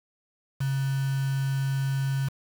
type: tone with quantisation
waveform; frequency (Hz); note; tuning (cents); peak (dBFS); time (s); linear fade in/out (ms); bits
sine; 135.8; C#3; -35; -24; 0.6-2.29; 10; 6
effects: none